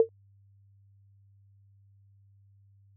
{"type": "tone with exponential decay", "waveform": "sine", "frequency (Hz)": 453.2, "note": "A#4", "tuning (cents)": -49, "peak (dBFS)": -12, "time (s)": [0, 0.09], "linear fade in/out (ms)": 1, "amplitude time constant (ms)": 18, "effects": ["added 99 Hz sine -57 dBFS peak until 2.96 s"]}